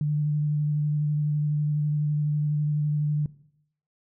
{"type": "tone with vibrato", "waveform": "sine", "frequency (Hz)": 149.1, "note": "D3", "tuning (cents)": 27, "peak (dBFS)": -22, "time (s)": [0.01, 3.26], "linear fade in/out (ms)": 2, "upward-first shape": "square", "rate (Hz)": 12, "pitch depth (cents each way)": 12, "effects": ["noise-tail reverb RT60 0.7 s tail -18 dB re dry"]}